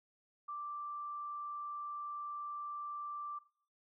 sine tone, 1174.7 Hz, D6, in tune, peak -40 dBFS, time 0.48-3.39 s, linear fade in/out 10 ms, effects noise-tail reverb RT60 0.5 s tail -18 dB re dry

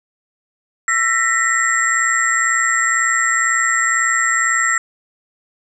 sine tone cluster, 1342 / 1841 / 1963 / 7460 Hz, E6 / A#6 / B6 / A#8, +31 / -22 / -11 / 0 cents, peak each -19 / -19 / -19 / -20 dBFS, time 0.88-4.78 s, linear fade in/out 2 ms, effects none

